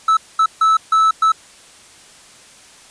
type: tone bursts at uneven times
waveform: triangle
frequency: 1308 Hz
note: E6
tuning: 14 cents flat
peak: -8 dBFS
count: 5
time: 0.08-0.17 / 0.39-0.46 / 0.61-0.77 / 0.92-1.11 / 1.22-1.32 s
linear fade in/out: 5 ms
effects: white hiss -44 dBFS RMS until 2.9 s + resampled to 22050 Hz